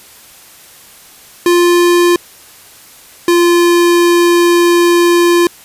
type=tone pair in turn; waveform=square; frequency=349.2 / 346.4 Hz; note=F4 / F4; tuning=0 / -14 cents; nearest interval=unison; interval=14 cents; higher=first; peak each=-7 dBFS; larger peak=neither; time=1.46-2.16 / 3.28-5.47 s; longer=second; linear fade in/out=2 ms; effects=white hiss -39 dBFS RMS until 5.64 s + resampled to 32000 Hz